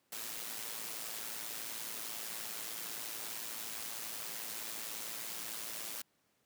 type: noise with amplitude modulation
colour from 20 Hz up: white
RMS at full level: -40 dBFS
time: 0.12-6.02 s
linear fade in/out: 5 ms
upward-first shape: sine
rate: 111 Hz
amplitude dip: 55%
effects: pink hiss -75 dBFS RMS until 6.45 s + high-pass 150 Hz 12 dB/octave